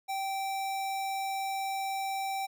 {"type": "tone", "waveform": "square", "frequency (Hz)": 778, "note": "G5", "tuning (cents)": -13, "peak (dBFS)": -32, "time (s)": [0.08, 2.47], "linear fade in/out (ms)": 20, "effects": []}